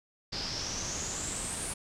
pink noise with low-pass filter sweep, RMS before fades -36 dBFS, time 0.32-1.74 s, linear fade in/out 10 ms, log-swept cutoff 4800 to 9500 Hz, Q 8, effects none

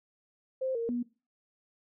sine tone with pitch steps, 523 / 462.6 / 242 Hz, C5 / A#4 / B3, -1 / -13 / -35 cents, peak -29 dBFS, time 0.61-1.03 s, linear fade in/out 10 ms, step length 140 ms, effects noise-tail reverb RT60 0.3 s tail -18 dB re dry

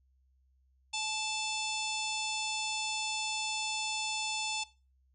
harmonic tone with a mistuned harmonic, 880 Hz, A5, in tune, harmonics 1 / 3 / 4 / 5 / 6 / 7 / 8 / 9 / 10, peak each -40 / -38 / -38 / -43 / -43 / -47 / -42 / -51 / -47 dBFS, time 0.93-4.64 s, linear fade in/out 10 ms, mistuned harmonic 1, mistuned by -33 cents, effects noise-tail reverb RT60 0.3 s tail -18 dB re dry + added 65 Hz sine -66 dBFS peak until 5.14 s

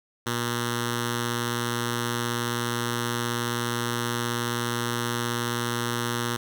5% pulse tone with notch filter, 119 Hz, A#2, 36 cents sharp, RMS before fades -28 dBFS, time 0.26-6.37 s, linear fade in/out 10 ms, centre 670 Hz, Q 0.96, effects none

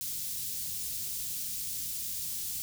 white band-stop noise, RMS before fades -36 dBFS, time 0.01-2.62 s, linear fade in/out 0 ms, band 160 to 4800 Hz, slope 12 dB/octave, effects none

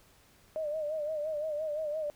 sine tone with vibrato, 611 Hz, D#5, 32 cents flat, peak -31 dBFS, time 0.56-2.1 s, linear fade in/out 0 ms, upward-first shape sine, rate 5.8 Hz, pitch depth 73 cents each way, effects pink hiss -62 dBFS RMS until 2.15 s

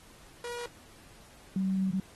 sawtooth / sine tone pair in turn, 480 / 190.49 Hz, B4 / G3, -49 / -49 cents, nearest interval octave + major third, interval 1600 cents, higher first, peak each -32 / -26 dBFS, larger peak second, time 0.44-0.66 / 1.56-2 s, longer second, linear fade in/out 2 ms, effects pink hiss -56 dBFS RMS until 2.15 s + AAC 32 kbps

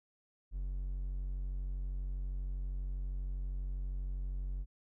triangle tone, 46.25 Hz, F#1, in tune, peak -33 dBFS, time 0.51-4.66 s, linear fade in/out 50 ms, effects none

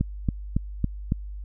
click train, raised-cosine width 5 ms, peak -10 dBFS, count 5, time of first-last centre 0.01-1.121 s, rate 3.6 Hz, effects added 50 Hz sine -33 dBFS peak until 1.44 s

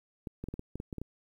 clicks, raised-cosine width 3 ms, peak -25 dBFS, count 10, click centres 0.272 / 0.44 / 0.486 / 0.54 / 0.594 / 0.756 / 0.801 / 0.928 / 0.983 / 1.016 s, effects 10-bit

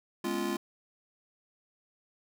square chord, C# dominant seventh, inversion second, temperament just, 207.9 / 249.5 / 277.2 / 346.5 Hz, G#3 / B3 / C#4 / E#4, +2 / +18 / 0 / -14 cents, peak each -37 / -39 / -39 / -34 dBFS, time 0.24-0.57 s, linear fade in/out 5 ms, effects none

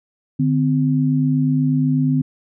sine tone pair together, 149.6 / 257.8 Hz, D3 / C4, +32 / -26 cents, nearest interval major sixth, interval 942 cents, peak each -17 dBFS, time 0.39-2.22 s, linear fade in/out 10 ms, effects none

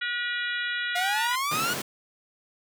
harmonic tone, 482.4 Hz, B4, 41 cents flat, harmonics 3 / 4 / 5 / 6 / 7 / 8, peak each -30 / -32 / -38 / -38 / -37 / -39 dBFS, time 0.01-1.36 s, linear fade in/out 10 ms
sawtooth exponential sweep, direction up, 698.5 to 1480 Hz, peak -22 dBFS, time 0.95-1.74 s, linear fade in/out 10 ms
pink high-pass noise, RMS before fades -32 dBFS, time 1.51-1.82 s, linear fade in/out 5 ms, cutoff 120 Hz, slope 48 dB/octave
effects none

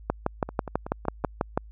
two click trains, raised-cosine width 1 ms, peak -20 / -9 dBFS, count 5 / 10, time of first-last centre 0.49-1.24 / 0.1-1.575 s, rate 5.33 / 6.1 Hz, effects added 53 Hz sine -43 dBFS peak until 1.71 s

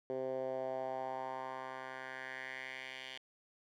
10% pulse tone with band-pass filter sweep, 130.81 Hz, C3, in tune, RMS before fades -42 dBFS, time 0.1-3.18 s, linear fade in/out 0 ms, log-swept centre 450 to 2900 Hz, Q 3, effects none

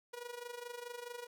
sawtooth tone with amplitude modulation, 482.7 Hz, B4, 40 cents flat, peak -37 dBFS, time 0.13-1.27 s, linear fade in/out 10 ms, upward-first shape sine, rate 24.7 Hz, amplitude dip 75%, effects none

